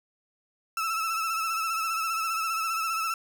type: tone with vibrato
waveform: 35% pulse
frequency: 1318.5 Hz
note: E6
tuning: in tune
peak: -25 dBFS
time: 0.77-3.14 s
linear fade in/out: 2 ms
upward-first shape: sine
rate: 15 Hz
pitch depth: 43 cents each way
effects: none